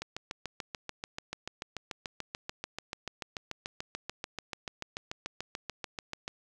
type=click train; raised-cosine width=0.2 ms; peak=-19 dBFS; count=44; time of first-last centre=0.02-6.279 s; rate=6.87 Hz; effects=none

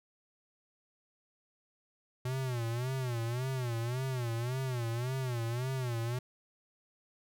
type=tone with vibrato; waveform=square; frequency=123.47 Hz; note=B2; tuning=in tune; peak=-33 dBFS; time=2.25-6.19 s; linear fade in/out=5 ms; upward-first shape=sine; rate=1.8 Hz; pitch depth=130 cents each way; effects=none

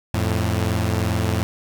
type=tone pair together; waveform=sawtooth; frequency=87.31 / 109.9 Hz; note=F2 / A2; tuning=0 / -2 cents; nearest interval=major third; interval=398 cents; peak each=-18 dBFS; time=0.14-1.43 s; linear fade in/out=0 ms; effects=7-bit

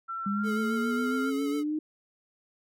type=tone with pitch glide; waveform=sine; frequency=1347 to 1388.1 Hz; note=E6 to F6; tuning=+37 to -11 cents; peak=-32 dBFS; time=0.08-1.31 s; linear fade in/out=20 ms; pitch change=+52 cents; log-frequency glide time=0.35-0.41 s
type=exponential sweep; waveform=sine; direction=up; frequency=198.1 to 311.1 Hz; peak=-27 dBFS; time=0.26-1.79 s; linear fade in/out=5 ms
type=tone with vibrato; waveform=square; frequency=431.6 Hz; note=A4; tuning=33 cents flat; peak=-34 dBFS; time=0.43-1.64 s; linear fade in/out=50 ms; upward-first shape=sine; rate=7.3 Hz; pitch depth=38 cents each way
effects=none

